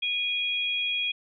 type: tone pair together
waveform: sine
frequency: 2463 / 3304 Hz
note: D#7 / G#7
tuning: -18 / -10 cents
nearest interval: perfect fourth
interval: 508 cents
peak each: -28 dBFS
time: 0.02-1.12 s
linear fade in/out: 10 ms
effects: none